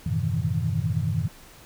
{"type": "tone cluster", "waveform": "sine", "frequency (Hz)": [92.3, 107.5, 125.1, 153.6, 163.4], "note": ["F#2", "A2", "B2", "D#3", "E3"], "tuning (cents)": [-4, -40, 23, -22, -15], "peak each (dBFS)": -29, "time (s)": [0.06, 1.28], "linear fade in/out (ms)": 5, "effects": ["pink hiss -49 dBFS RMS until 1.65 s"]}